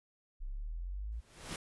sine exponential sweep, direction up, 31.41 to 58.27 Hz, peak -37 dBFS, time 0.4-1.21 s, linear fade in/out 20 ms
pink noise with exponential growth, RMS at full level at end -38 dBFS, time 1.12-1.56 s, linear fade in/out 2 ms, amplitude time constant 94 ms
effects resampled to 24000 Hz

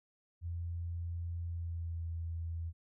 sine tone with pitch glide, 85.3 to 83.21 Hz, F2 to E2, -40 to +17 cents, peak -36 dBFS, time 0.41-2.73 s, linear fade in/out 50 ms, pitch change -43 cents, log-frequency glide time 1.42-2.05 s, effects none

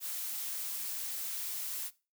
blue noise, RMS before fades -38 dBFS, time 0-1.91 s, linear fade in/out 50 ms, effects noise-tail reverb RT60 0.3 s tail -19 dB re dry

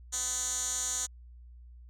10% pulse tone with band-pass filter, 251.5 Hz, B3, 32 cents sharp, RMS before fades -33 dBFS, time 0.12-1.07 s, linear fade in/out 20 ms, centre 7200 Hz, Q 9.3, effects added 60 Hz sine -48 dBFS peak until 1.89 s

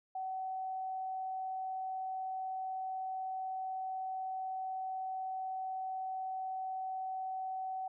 sine tone, 756 Hz, F#5, 37 cents sharp, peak -36 dBFS, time 0.15-7.88 s, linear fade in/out 5 ms, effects none

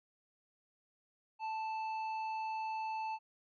sine tone with hard clipping, 880 Hz, A5, in tune, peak -38 dBFS, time 1.39-3.19 s, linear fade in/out 50 ms, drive 9 dB, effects low-pass 4000 Hz 12 dB/octave

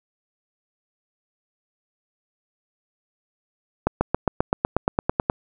accelerating click train, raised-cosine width 1 ms, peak -4 dBFS, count 13, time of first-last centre 3.87-5.299 s, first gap 140 ms, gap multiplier 0.97, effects none

